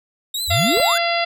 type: tone with vibrato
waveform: sawtooth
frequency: 3729 Hz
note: A#7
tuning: in tune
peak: -19 dBFS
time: 0.34-0.98 s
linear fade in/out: 5 ms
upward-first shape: triangle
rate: 2.7 Hz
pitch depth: 170 cents each way
type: exponential sweep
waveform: sine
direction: up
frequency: 65.2 to 1800 Hz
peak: -18 dBFS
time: 0.47-0.99 s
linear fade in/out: 50 ms
type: harmonic tone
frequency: 683 Hz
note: F5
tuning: 39 cents flat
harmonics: 1 / 2 / 3 / 4 / 5 / 6 / 7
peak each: -20 / -27 / -24 / -26 / -28 / -31 / -28 dBFS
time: 0.5-1.25 s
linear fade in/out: 10 ms
type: clicks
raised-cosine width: 1 ms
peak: -15 dBFS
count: 2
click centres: 0.773 / 0.8 s
effects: none